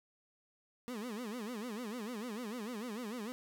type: tone with vibrato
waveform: 30% pulse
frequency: 227.2 Hz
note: A#3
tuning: 44 cents flat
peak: -37 dBFS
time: 0.88-3.32 s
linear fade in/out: 0 ms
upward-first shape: sine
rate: 6.7 Hz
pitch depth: 200 cents each way
effects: none